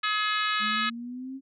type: harmonic tone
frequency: 423.7 Hz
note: G#4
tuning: 35 cents sharp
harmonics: 3 / 4 / 5 / 6 / 7 / 8 / 9 / 10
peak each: -28 / -31 / -35 / -34 / -36 / -37 / -36 / -41 dBFS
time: 0.03-0.9 s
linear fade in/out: 10 ms
type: exponential sweep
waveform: sine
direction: up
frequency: 208.3 to 271.8 Hz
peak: -34 dBFS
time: 0.59-1.41 s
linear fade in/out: 50 ms
effects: none